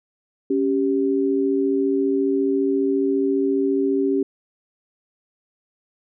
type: tone pair together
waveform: sine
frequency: 276.7 / 391.3 Hz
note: C#4 / G4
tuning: -3 / -3 cents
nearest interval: tritone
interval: 600 cents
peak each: -20 dBFS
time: 0.5-4.23 s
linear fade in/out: 5 ms
effects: none

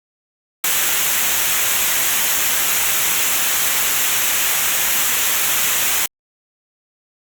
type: noise with comb filter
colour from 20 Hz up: white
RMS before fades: -17 dBFS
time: 0.64-6.06 s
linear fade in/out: 2 ms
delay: 0.21 ms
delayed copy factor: -0.55
effects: Opus 48 kbps

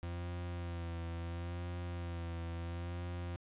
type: tone with vibrato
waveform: 40% pulse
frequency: 85.9 Hz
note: F2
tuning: 28 cents flat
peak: -38 dBFS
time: 0.03-3.36 s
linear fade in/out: 0 ms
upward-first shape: sine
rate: 0.73 Hz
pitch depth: 34 cents each way
effects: resampled to 8000 Hz + 13-bit

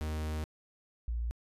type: tone pair in turn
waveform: 45% pulse / sine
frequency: 77.5 / 58.06 Hz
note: D#2 / A#1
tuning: -6 / -6 cents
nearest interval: perfect fourth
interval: 500 cents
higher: first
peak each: -33 / -31 dBFS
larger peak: second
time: 0.01-0.44 / 1.08-1.31 s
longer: first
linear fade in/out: 0 ms
effects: resampled to 32000 Hz

